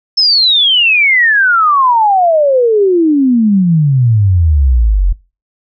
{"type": "exponential sweep", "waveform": "sine", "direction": "down", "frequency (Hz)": [5310, 42.3], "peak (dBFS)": -6, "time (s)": [0.17, 5.13], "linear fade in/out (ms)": 10, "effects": ["noise-tail reverb RT60 0.3 s tail -22 dB re dry"]}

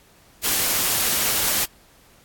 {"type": "noise", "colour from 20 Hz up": "white", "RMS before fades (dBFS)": -21, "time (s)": [0.43, 1.66], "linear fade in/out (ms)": 20, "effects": ["pink hiss -54 dBFS RMS until 2.24 s", "AAC 64 kbps"]}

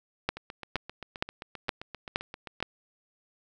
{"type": "two click trains", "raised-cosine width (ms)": 0.3, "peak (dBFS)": [-10, -23], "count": [6, 18], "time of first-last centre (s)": [[0.29, 2.626], [0.37, 2.604]], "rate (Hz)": [2.14, 7.61], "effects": []}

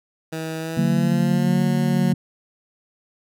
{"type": "tone with pitch glide", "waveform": "15% pulse", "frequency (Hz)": [160.4, 182.13], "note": ["E3", "F#3"], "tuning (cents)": [-47, -27], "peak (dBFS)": -20, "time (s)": [0.32, 2.13], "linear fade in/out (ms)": 10, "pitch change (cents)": 220, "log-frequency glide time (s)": [0.59, 1.61]}
{"type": "chord", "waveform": "sine", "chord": "D augmented", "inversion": "none", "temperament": "just", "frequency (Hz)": [146.83, 183.54, 229.4], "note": ["D3", "F#3", "A#3"], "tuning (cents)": [0, -14, -28], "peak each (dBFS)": -21, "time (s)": [0.77, 2.14], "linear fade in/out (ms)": 5}
{"effects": []}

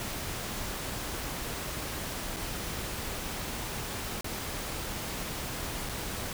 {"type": "noise with dropouts", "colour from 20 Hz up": "pink", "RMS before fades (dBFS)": -36, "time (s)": [0, 6.33], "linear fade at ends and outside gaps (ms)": 1, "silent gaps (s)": [[2.363, 2.367], [4.21, 4.244], [5.89, 5.894]], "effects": []}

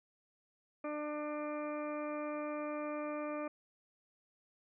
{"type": "harmonic tone", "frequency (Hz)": 298.6, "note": "D4", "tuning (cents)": 29, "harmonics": [1, 2, 3, 4, 5, 6, 7, 8], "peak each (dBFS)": [-41, -40, -52, -45, -56, -57, -58, -52], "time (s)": [0.84, 3.48], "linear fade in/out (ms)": 5, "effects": []}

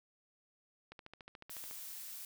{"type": "click train", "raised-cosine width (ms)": 0.3, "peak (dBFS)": -34, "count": 12, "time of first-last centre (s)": [0.92, 1.711], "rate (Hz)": 13.9}
{"type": "noise", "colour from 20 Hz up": "blue", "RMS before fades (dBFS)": -47, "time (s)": [1.5, 2.25], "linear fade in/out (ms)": 2}
{"effects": []}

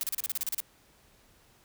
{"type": "noise bursts", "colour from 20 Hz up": "blue", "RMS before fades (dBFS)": -31, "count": 11, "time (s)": [0.01, 0.603], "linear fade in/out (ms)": 0, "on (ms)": 23, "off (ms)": 34, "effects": ["pink hiss -62 dBFS RMS until 1.64 s"]}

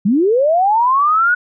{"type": "linear sweep", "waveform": "sine", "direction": "up", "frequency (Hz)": [180, 1480], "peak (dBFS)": -10, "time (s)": [0.05, 1.35], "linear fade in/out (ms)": 10, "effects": []}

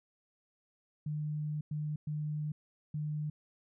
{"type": "tone bursts at uneven times", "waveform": "sine", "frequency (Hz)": 150.9, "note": "D3", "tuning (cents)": 47, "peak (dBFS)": -33, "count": 4, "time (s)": [[1.06, 1.61], [1.71, 1.96], [2.07, 2.52], [2.94, 3.3]], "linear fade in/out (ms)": 5, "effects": []}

